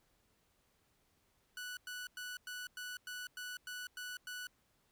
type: tone bursts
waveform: sawtooth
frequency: 1480 Hz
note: F#6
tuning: in tune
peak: -39 dBFS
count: 10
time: 1.57-4.47 s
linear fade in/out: 2 ms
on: 200 ms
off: 100 ms
effects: pink hiss -75 dBFS RMS until 4.91 s